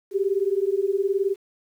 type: beating tone pair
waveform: sine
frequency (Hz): 383.6 / 402.6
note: G4 / G4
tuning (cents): -37 / +46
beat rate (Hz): 19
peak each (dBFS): -23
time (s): 0.11-1.36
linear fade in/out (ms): 50
effects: 9-bit